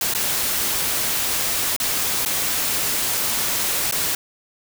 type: noise with dropouts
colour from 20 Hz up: white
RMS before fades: -22 dBFS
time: 0.01-4.15 s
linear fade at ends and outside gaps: 2 ms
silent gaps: 0.138-0.148 / 1.764-1.8 / 2.251-2.259 / 3.912-3.923 s
effects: none